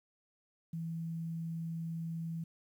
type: tone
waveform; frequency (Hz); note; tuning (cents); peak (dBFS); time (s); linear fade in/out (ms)
sine; 164.81; E3; 0; -36; 0.73-2.44; 5
effects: 11-bit